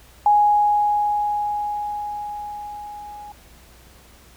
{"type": "tone with level ramp", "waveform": "sine", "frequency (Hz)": 830.6, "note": "G#5", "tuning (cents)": 0, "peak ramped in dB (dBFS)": [-11, -35], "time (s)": [0.26, 3.32], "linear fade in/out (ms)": 2, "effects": ["added 60 Hz sine -50 dBFS peak until 4.36 s", "pink hiss -50 dBFS RMS until 4.36 s"]}